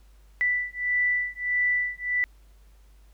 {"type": "beating tone pair", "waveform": "sine", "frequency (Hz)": [1975.5, 1977.1], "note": ["B6", "B6"], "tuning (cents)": [0, 1], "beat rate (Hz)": 1.6, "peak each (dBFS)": [-26, -26], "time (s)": [0.41, 2.24], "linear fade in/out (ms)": 0, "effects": ["added 50 Hz sine -51 dBFS peak until 3.13 s", "pink hiss -65 dBFS RMS until 3.13 s"]}